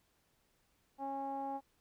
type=tone with low-pass filter; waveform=sawtooth; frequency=274 Hz; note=C#4; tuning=20 cents flat; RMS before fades=-40 dBFS; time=0.98-1.61 s; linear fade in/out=50 ms; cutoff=830 Hz; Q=6.7; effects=pink hiss -75 dBFS RMS until 1.8 s